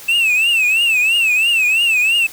triangle tone with vibrato, 2637 Hz, E7, in tune, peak -10 dBFS, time 0.08-2.27 s, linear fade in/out 10 ms, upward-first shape triangle, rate 3 Hz, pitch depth 150 cents each way, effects white hiss -36 dBFS RMS until 2.32 s

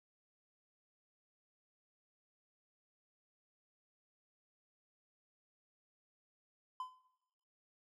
triangle tone with exponential decay, 1018 Hz, C6, 48 cents flat, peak -35 dBFS, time 6.8-7.01 s, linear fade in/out 2 ms, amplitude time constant 45 ms, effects noise-tail reverb RT60 1.0 s tail -20 dB re dry

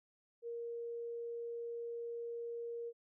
sine tone, 468.7 Hz, A#4, 9 cents sharp, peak -40 dBFS, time 0.42-2.93 s, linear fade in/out 50 ms, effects none

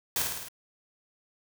white noise with echo, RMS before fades -28 dBFS, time 0.16-0.22 s, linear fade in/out 2 ms, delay 53 ms, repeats 5, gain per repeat -3 dB, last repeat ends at 0.485 s, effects none

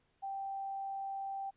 sine tone, 783 Hz, G5, 2 cents flat, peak -37 dBFS, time 0.22-1.51 s, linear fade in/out 20 ms, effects pink hiss -75 dBFS RMS until 1.56 s + resampled to 8000 Hz

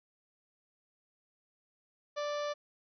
harmonic tone, 587.3 Hz, D5, in tune, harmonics 1 / 2 / 3 / 4 / 5 / 6 / 7 / 8 / 9 / 10, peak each -34 / -40 / -47 / -51 / -53 / -50 / -53 / -54 / -58 / -55 dBFS, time 2.16-2.54 s, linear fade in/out 20 ms, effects none

